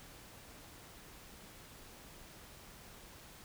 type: silence
effects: pink hiss -55 dBFS RMS until 3.44 s